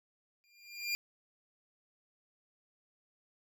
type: tone with exponential growth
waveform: 25% pulse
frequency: 2398 Hz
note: D7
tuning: 36 cents sharp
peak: -26 dBFS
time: 0.44-0.95 s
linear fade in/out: 0 ms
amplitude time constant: 110 ms
effects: none